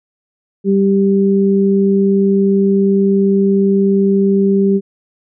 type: tone pair together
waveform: sine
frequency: 196 / 393.2 Hz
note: G3 / G4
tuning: 0 / +5 cents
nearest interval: octave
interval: 1205 cents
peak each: -11 / -13 dBFS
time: 0.64-4.81 s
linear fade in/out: 50 ms
effects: none